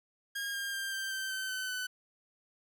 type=tone with pitch steps; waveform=sawtooth; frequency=1625 / 1607.3 / 1589.7 / 1572.4 / 1555.2 / 1538.2 / 1521.4 / 1504.8 Hz; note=G#6 / G6 / G6 / G6 / G6 / G6 / F#6 / F#6; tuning=-38 / +43 / +24 / +5 / -14 / -33 / +48 / +29 cents; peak=-31 dBFS; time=0.35-1.87 s; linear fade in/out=10 ms; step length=190 ms; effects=none